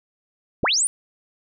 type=linear sweep; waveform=sine; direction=up; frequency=30.87 to 9800 Hz; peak=-17 dBFS; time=0.63-0.87 s; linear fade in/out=0 ms; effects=none